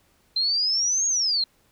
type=exponential two-way sweep; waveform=sine; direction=up then down; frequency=4095 to 6660 to 4095 Hz; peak=-20 dBFS; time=0.36-1.44 s; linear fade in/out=5 ms; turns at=1.07 s; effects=pink hiss -63 dBFS RMS until 1.71 s